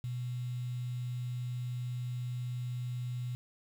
sine tone with quantisation, 123.47 Hz, B2, in tune, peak -34 dBFS, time 0.04-3.35 s, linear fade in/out 0 ms, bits 9, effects none

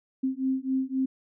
sine beating tone pair, 261.6 / 265.4 Hz, C4 / C4, 0 / +25 cents, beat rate 3.8 Hz, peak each -28 dBFS, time 0.23-1.06 s, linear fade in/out 10 ms, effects none

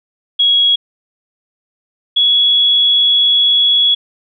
sine tone pair in turn, 3322 / 3364 Hz, G#7 / G#7, 0 / +22 cents, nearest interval unison, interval 22 cents, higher second, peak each -8 dBFS, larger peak neither, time 0.39-0.76 / 2.16-3.95 s, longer second, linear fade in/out 10 ms, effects none

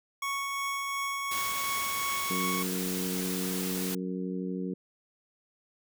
25% pulse tone with tremolo, 1108.7 Hz, C#6, in tune, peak -26 dBFS, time 0.22-2.63 s, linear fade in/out 5 ms, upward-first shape triangle, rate 2.8 Hz, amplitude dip 25%
white noise, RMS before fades -36 dBFS, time 1.31-3.95 s, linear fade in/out 5 ms
harmonic tone, 92.5 Hz, F#2, in tune, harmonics 2 / 3 / 4 / 5, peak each -33 / -37 / -39 / -41 dBFS, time 2.3-4.74 s, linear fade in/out 5 ms
effects none

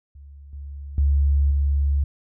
sine tone with level steps, 70.6 Hz, C#2, 32 cents sharp, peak -40 / -32 / -15 / -17 dBFS, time 0.15-2.04 s, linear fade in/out 5 ms, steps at 0.53 / 0.98 / 1.51 s, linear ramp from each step 2 ms, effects none

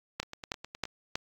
two click trains, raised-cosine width 0.2 ms, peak -23 / -13 dBFS, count 7 / 4, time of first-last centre 0.23-0.854 / 0.2-1.155 s, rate 9.62 / 3.14 Hz, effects AAC 64 kbps

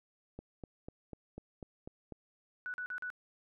click train, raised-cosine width 2 ms, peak -31 dBFS, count 8, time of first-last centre 0.39-2.123 s, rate 4.04 Hz
sine tone bursts, 1480 Hz, F#6, in tune, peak -37 dBFS, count 4, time 2.66-3.102 s, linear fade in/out 0 ms, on 79 ms, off 42 ms
effects none

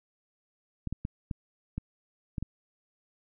clicks, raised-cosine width 5 ms, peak -20 dBFS, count 7, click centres 0.873 / 0.926 / 1.051 / 1.312 / 1.78 / 2.382 / 2.426 s, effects none

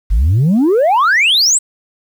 sine exponential sweep, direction up, 44.69 to 8372 Hz, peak -6 dBFS, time 0.1-1.59 s, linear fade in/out 20 ms, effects tanh soft clip ceiling -7 dBFS + 7-bit

